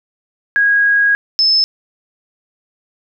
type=tone pair in turn; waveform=sine; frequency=1645 / 5236 Hz; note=G#6 / E8; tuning=-17 / -13 cents; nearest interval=octave + minor sixth; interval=2004 cents; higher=second; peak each=-9 dBFS; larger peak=neither; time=0.56-1.15 / 1.39-1.64 s; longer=first; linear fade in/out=0 ms; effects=none